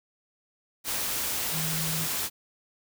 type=tone in noise; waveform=sine; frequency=160 Hz; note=D#3; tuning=49 cents sharp; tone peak=-32 dBFS; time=1.51-2.08 s; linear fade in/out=50 ms; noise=white; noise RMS=-30 dBFS; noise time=0.84-2.3 s; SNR=-5 dB; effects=none